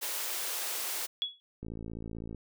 white high-pass noise, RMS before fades -35 dBFS, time 0.01-1.07 s, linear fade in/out 20 ms, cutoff 360 Hz, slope 24 dB/octave
sine tone with exponential decay, 3371 Hz, G#7, 25 cents sharp, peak -25 dBFS, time 1.22-1.4 s, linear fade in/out 0 ms, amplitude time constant 37 ms
click train, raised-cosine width 3 ms, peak -28 dBFS, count 41, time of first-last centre 1.63-2.347 s, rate 55.8 Hz
effects none

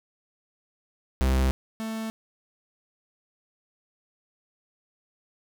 45% pulse tone pair in turn, 65.41 / 221.8 Hz, C2 / A3, 0 / +14 cents, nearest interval octave + major sixth, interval 2114 cents, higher second, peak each -20 / -30 dBFS, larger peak first, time 1.21-1.51 / 1.8-2.1 s, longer neither, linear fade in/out 0 ms, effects none

